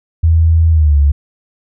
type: tone with pitch glide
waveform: sine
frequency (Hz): 81.7 to 71.54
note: E2 to D2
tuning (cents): -15 to -45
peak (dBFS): -6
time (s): 0.23-1.12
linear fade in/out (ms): 10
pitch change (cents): -230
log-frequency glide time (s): 0.71-0.97
effects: none